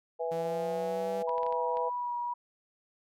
harmonic tone, 164.81 Hz, E3, in tune, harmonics 3 / 4 / 5, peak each -32 / -36 / -38 dBFS, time 0.19-1.9 s, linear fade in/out 20 ms
sawtooth linear sweep, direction up, 164.81 to 196 Hz, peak -36 dBFS, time 0.31-1.23 s, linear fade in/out 10 ms
sine tone with vibrato, 970 Hz, B5, 31 cents flat, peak -31 dBFS, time 1.27-2.34 s, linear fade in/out 10 ms, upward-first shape sine, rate 1.9 Hz, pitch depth 16 cents each way
clicks, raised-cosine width 0.3 ms, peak -32 dBFS, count 6, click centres 1.293 / 1.381 / 1.432 / 1.465 / 1.525 / 1.771 s
effects none

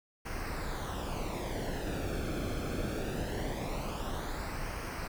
brown noise with flanger, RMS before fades -36 dBFS, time 0.25-5.08 s, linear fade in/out 10 ms, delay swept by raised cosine 0.27 to 1.06 ms, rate 0.22 Hz, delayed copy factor -0.65, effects none

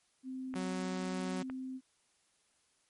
sine tone with tremolo, 260 Hz, C4, 11 cents flat, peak -38 dBFS, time 0.23-1.81 s, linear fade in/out 50 ms, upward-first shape sine, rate 0.97 Hz, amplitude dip 25%
clicks, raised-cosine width 0.5 ms, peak -30 dBFS, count 2, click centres 0.54 / 1.499 s
sawtooth tone, 185 Hz, F#3, in tune, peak -32 dBFS, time 0.55-1.43 s, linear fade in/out 10 ms
effects white hiss -73 dBFS RMS until 2.89 s + MP3 48 kbps

